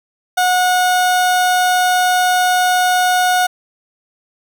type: tone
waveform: 30% pulse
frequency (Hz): 729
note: F#5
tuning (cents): -26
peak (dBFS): -9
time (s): 0.37-3.47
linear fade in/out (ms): 10
effects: none